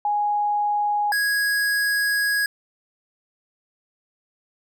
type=tone pair in turn; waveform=sine / square; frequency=829 / 1658 Hz; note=G#5 / G#6; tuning=-3 / -3 cents; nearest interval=octave; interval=1200 cents; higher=second; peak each=-19 / -20 dBFS; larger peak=first; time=0.05-1.12 / 1.12-2.46 s; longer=second; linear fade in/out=2 ms; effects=none